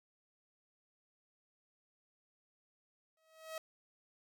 sawtooth tone with exponential growth, 639 Hz, D#5, 46 cents sharp, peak -35 dBFS, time 3.17-3.58 s, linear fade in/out 2 ms, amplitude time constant 89 ms, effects none

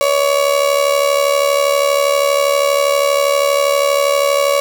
35% pulse tone with amplitude modulation, 563 Hz, C#5, 27 cents sharp, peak -7 dBFS, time 0.01-4.6 s, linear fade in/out 0 ms, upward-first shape sine, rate 72.5 Hz, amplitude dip 65%, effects none

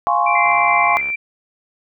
sine chord, Db major seventh, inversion first, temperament equal, 698.5 / 830.6 / 1046.5 / 1108.7 Hz, F5 / Ab5 / C6 / Db6, 0 / 0 / 0 / 0 cents, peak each -19 dBFS, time 0.07-0.97 s, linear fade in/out 0 ms
sine tone, 2349 Hz, D7, in tune, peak -19 dBFS, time 0.26-1.16 s, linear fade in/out 10 ms
sine tone with tremolo, 2075 Hz, C7, 15 cents flat, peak -18 dBFS, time 0.35-1.01 s, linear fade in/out 5 ms, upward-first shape square, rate 3 Hz, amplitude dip 25%
click train, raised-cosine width 0.5 ms, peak -21 dBFS, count 45, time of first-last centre 0.46-1.101 s, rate 68.6 Hz
effects none

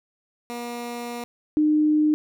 15% pulse / sine tone pair in turn, 239.1 / 304 Hz, A#3 / D#4, +44 / -40 cents, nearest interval major third, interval 416 cents, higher second, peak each -24 / -16 dBFS, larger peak second, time 0.5-1.24 / 1.57-2.14 s, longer first, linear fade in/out 0 ms, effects none

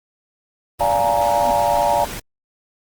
pink noise, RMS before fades -30 dBFS, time 0.79-2.2 s, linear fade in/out 10 ms
sine chord, Bb dominant seventh, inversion first, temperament just, 582.7 / 699.2 / 839.1 / 932.3 Hz, D5 / F5 / Ab5 / Bb5, -14 / +2 / +18 / 0 cents, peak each -20 dBFS, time 0.8-2.05 s, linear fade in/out 10 ms
sine tone with exponential growth, 246.9 Hz, B3, in tune, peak -24 dBFS, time 1.28-1.51 s, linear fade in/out 5 ms, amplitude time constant 49 ms
effects Opus 24 kbps

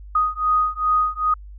sine beating tone pair, 1244.5 / 1247 Hz, D#6 / D#6, 0 / +3 cents, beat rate 2.5 Hz, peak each -20 dBFS, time 0.15-1.34 s, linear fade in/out 5 ms, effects added 50 Hz sine -36 dBFS peak until 1.58 s

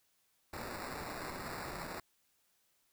violet noise with sample-and-hold, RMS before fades -43 dBFS, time 0.53-2 s, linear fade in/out 5 ms, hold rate 3150 Hz, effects white hiss -75 dBFS RMS until 2.92 s

